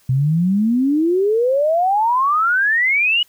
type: exponential sweep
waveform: sine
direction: up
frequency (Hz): 125.3 to 2960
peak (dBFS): -13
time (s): 0.09-3.23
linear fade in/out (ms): 5
effects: white hiss -55 dBFS RMS until 3.28 s